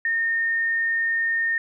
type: tone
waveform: sine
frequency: 1830 Hz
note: A#6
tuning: 32 cents flat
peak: -20 dBFS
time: 0.05-1.58 s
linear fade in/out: 2 ms
effects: none